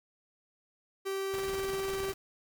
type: tone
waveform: 45% pulse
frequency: 388.3 Hz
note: G4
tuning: 16 cents flat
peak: -32 dBFS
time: 1.05-2.13 s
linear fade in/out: 20 ms
type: noise with tremolo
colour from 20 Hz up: pink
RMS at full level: -41 dBFS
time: 1.33-2.14 s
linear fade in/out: 10 ms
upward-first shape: square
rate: 20 Hz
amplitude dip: 60%
effects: none